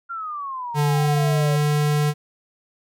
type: exponential sweep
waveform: sine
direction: down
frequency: 1396.9 to 554.4 Hz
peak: -27 dBFS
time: 0.09-1.57 s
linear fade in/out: 20 ms
type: tone with pitch glide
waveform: square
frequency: 146.83 to 148.45 Hz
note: D3 to D3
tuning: 0 to +19 cents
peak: -18 dBFS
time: 0.74-2.14 s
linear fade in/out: 50 ms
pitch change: +19 cents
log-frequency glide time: 0.95-1.36 s
effects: none